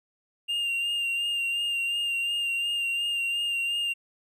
triangle tone with vibrato, 2794 Hz, F7, in tune, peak -24 dBFS, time 0.48-3.94 s, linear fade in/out 20 ms, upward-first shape sine, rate 2.8 Hz, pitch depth 26 cents each way, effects none

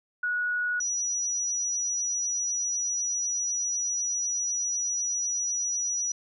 sine tone pair in turn, 1461 / 5854 Hz, F#6 / F#8, -22 / -19 cents, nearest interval 2 octaves, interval 2403 cents, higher second, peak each -25 / -26 dBFS, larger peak first, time 0.23-0.8 / 0.8-6.12 s, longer second, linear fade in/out 5 ms, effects none

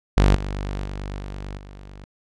sawtooth tone with level steps, 49 Hz, G1, in tune, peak -9 / -22 / -25 / -27 / -35 dBFS, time 0.17-2.04 s, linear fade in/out 0 ms, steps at 0.35 / 0.85 / 1.19 / 1.57 s, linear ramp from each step 5 ms, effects low-pass 6000 Hz 12 dB/octave

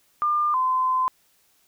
sine tone pair in turn, 1200 / 1027.6 Hz, D6 / C6, +37 / -32 cents, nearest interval minor third, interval 269 cents, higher first, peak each -19 dBFS, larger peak neither, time 0.22-0.54 / 0.54-1.08 s, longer second, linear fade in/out 0 ms, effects white hiss -63 dBFS RMS until 1.67 s

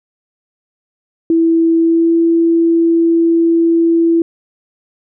sine tone with pitch glide, 329.6 to 333.2 Hz, E4 to E4, 0 to +19 cents, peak -8 dBFS, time 1.3-4.22 s, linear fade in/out 2 ms, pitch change +19 cents, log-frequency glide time 1.78-2.13 s, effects none

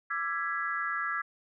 sine chord, E dominant seventh, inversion third, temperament equal with one note detuned, 1174.7 / 1343.1 / 1661.2 / 1975.5 Hz, D6 / E6 / G#6 / B6, 0 / +32 / 0 / 0 cents, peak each -37 / -34 / -33 / -39 dBFS, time 0.1-1.22 s, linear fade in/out 10 ms, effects none

